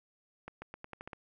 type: accelerating click train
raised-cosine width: 0.5 ms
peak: -28 dBFS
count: 8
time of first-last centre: 0.48-1.132 s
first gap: 140 ms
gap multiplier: 0.86
effects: none